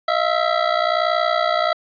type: ring-modulated tone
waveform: 25% pulse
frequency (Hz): 659.3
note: E5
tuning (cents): 0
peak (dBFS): -10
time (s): 0.08-1.73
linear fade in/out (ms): 0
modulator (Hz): 30.6
effects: resampled to 11025 Hz + 8-bit